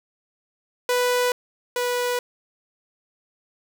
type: tone pair in turn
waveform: sawtooth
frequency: 493.9 / 490.5 Hz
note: B4 / B4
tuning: 0 / -12 cents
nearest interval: unison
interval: 12 cents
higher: first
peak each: -15 / -18 dBFS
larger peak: first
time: 0.89-1.32 / 1.76-2.19 s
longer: neither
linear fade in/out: 2 ms
effects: none